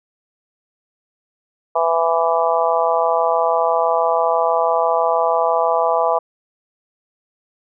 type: harmonic tone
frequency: 166.1 Hz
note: E3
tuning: 13 cents sharp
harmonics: 3 / 4 / 5 / 6 / 7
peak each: -21 / -18 / -21 / -21 / -23 dBFS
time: 1.75-6.19 s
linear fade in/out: 10 ms
effects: none